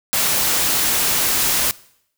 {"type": "noise", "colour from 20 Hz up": "white", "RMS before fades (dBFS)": -18, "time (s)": [0.13, 1.71], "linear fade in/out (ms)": 0, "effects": ["noise-tail reverb RT60 0.7 s tail -21 dB re dry"]}